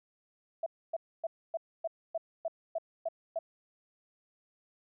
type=tone bursts; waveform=sine; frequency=659.3 Hz; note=E5; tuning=in tune; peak=-30 dBFS; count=10; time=0.63-3.39 s; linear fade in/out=5 ms; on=33 ms; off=270 ms; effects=none